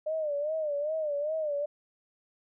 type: tone with vibrato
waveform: sine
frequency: 604 Hz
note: D5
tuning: 48 cents sharp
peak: -28 dBFS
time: 0.06-1.66 s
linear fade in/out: 10 ms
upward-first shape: sine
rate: 2.5 Hz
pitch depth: 100 cents each way
effects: none